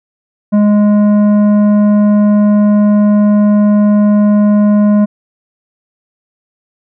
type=tone with tanh clipping; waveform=sine; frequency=207.7 Hz; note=G#3; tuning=in tune; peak=-7 dBFS; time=0.52-5.06 s; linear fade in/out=20 ms; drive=10 dB; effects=none